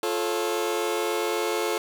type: chord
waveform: sawtooth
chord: F augmented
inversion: none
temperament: just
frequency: 349.2 / 436.5 / 545.7 Hz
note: F4 / A4 / C#5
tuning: 0 / -14 / -27 cents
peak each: -25 / -23 / -28 dBFS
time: 0.03-1.78 s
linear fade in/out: 2 ms
effects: none